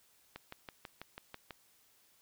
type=click train; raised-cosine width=0.3 ms; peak=-28 dBFS; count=8; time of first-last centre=0.36-1.508 s; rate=6.1 Hz; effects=white hiss -68 dBFS RMS until 2.21 s